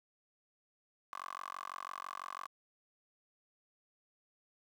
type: tone with high-pass filter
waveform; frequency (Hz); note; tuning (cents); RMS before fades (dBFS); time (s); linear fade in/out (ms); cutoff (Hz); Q
10% pulse; 46.02; F#1; -9; -45; 1.13-2.47; 0; 1100; 7.4
effects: low-pass 11000 Hz 12 dB/octave + 11-bit